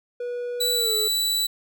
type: tone with pitch glide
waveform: triangle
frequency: 486.5 to 430.9 Hz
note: B4 to A4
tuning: -26 to -36 cents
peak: -25 dBFS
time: 0.2-1.08 s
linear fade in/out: 5 ms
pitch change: -210 cents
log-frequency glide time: 0.74-0.96 s
type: tone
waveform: sawtooth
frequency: 3951 Hz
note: B7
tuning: in tune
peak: -18 dBFS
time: 0.6-1.47 s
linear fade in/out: 10 ms
effects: none